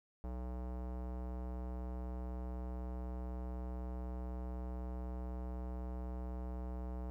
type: tone with low-pass filter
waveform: square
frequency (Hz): 62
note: B1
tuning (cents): +7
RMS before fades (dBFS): -42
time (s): 0.24-7.1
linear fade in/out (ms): 0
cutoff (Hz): 830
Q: 1.3
effects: 12-bit